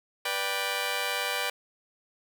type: chord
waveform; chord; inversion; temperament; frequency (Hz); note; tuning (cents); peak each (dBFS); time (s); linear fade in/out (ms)
10% pulse; G major; first; just; 490 / 588 / 784; B4 / D5 / G5; -14 / +2 / 0; -25; 0.25-1.5; 5
effects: none